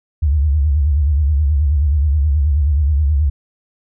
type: tone with vibrato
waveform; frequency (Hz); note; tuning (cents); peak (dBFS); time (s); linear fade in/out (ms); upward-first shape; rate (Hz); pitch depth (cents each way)
sine; 73; D2; -10; -11; 0.22-3.3; 10; sine; 9.4; 140
effects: none